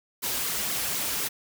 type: noise with flanger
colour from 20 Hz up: white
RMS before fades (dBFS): -29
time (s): 0.22-1.29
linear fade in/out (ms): 20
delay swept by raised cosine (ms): 1.1 to 7.1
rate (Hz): 4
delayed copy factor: -1
effects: none